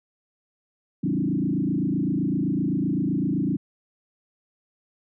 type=tone with frequency modulation; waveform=sine; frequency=230.9 Hz; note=A#3; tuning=16 cents flat; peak=-21 dBFS; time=1.03-3.57 s; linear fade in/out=10 ms; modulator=27.8 Hz; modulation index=3; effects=none